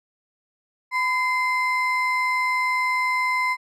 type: ring-modulated tone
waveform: triangle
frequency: 1544 Hz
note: G6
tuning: 27 cents flat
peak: -15 dBFS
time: 0.91-3.57 s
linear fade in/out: 50 ms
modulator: 537 Hz
effects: none